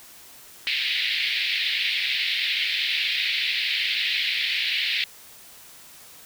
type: band-pass noise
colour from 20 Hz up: pink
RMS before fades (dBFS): -25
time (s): 0.67-5.04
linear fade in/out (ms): 0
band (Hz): 2000 to 4300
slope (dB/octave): 48
effects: white hiss -47 dBFS RMS until 6.25 s